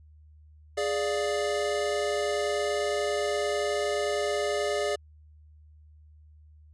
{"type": "chord", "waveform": "square", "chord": "D diminished", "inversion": "second", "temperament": "equal", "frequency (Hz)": [415.3, 587.3, 698.5], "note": ["Ab4", "D5", "F5"], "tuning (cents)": [0, 0, 0], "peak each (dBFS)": [-30, -30, -36], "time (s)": [0.77, 4.96], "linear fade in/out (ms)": 10, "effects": ["added 76 Hz sine -51 dBFS peak until 6.73 s", "resampled to 22050 Hz"]}